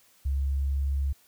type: tone with pitch glide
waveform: sine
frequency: 68.7 to 69.14 Hz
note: C#2 to C#2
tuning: -15 to -4 cents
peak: -24 dBFS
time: 0.25-1.13 s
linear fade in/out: 10 ms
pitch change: +11 cents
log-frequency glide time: 0.36-0.77 s
effects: white hiss -61 dBFS RMS until 1.27 s